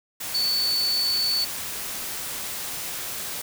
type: tone in noise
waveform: sine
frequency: 4472 Hz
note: C#8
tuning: 14 cents sharp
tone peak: -21 dBFS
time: 0.34-1.45 s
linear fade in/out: 10 ms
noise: white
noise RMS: -32 dBFS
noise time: 0.2-3.42 s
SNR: +8 dB
effects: none